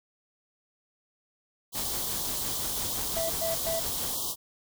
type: band-stop noise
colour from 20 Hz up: white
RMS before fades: -32 dBFS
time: 1.72-4.36 s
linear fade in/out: 50 ms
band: 1200 to 3000 Hz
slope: 96 dB/octave
type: noise with tremolo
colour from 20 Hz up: pink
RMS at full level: -38 dBFS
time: 1.75-4.15 s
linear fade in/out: 2 ms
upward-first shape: triangle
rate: 5.8 Hz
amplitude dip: 70%
type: tone bursts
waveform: triangle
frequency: 659.3 Hz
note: E5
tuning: in tune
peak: -27 dBFS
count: 3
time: 3.16-3.8 s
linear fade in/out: 10 ms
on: 140 ms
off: 110 ms
effects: none